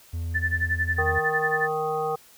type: tone with pitch glide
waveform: triangle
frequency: 83.6 to 84.13 Hz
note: E2 to E2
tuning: +25 to +36 cents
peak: -25 dBFS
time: 0.13-1.19 s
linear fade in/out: 10 ms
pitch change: +11 cents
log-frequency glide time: 0.82-1.05 s
type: tone with tremolo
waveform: sine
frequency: 1760 Hz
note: A6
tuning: in tune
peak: -20 dBFS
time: 0.34-1.69 s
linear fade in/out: 20 ms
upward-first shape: sine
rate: 11 Hz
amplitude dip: 95%
type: harmonic tone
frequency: 155.56 Hz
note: D#3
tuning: in tune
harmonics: 1 / 3 / 5 / 7 / 8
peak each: -38 / -27 / -28 / -38 / -32 dBFS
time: 0.98-2.16 s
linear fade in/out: 10 ms
effects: white hiss -53 dBFS RMS until 2.37 s